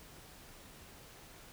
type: silence
effects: pink hiss -55 dBFS RMS until 1.52 s